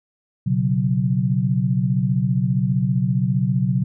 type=chord; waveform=sine; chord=B suspended second; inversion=none; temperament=equal; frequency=123.47 / 138.59 / 185 Hz; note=B2 / C#3 / F#3; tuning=0 / 0 / 0 cents; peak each=-21 dBFS; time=0.46-3.84 s; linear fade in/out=10 ms; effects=none